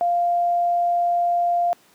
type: tone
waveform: sine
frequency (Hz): 697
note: F5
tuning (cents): -4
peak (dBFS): -17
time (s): 0.01-1.73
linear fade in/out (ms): 0
effects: pink hiss -55 dBFS RMS until 1.94 s + high-pass 200 Hz 12 dB/octave